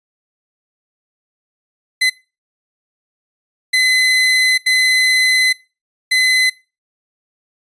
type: tone bursts at uneven times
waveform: 30% pulse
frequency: 2029 Hz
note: B6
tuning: 46 cents sharp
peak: -8 dBFS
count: 4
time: 2.01-2.1 / 3.73-4.58 / 4.66-5.53 / 6.11-6.5 s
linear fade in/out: 10 ms
effects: noise-tail reverb RT60 0.3 s tail -22 dB re dry + resampled to 22050 Hz